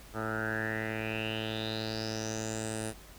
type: tone with low-pass filter sweep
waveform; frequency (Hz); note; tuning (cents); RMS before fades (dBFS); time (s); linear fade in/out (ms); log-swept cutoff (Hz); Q
10% pulse; 110; A2; 0; -35; 0.13-2.94; 50; 1200 to 9900; 7.1
effects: added 50 Hz sine -53 dBFS peak until 3.18 s + pink hiss -53 dBFS RMS until 3.18 s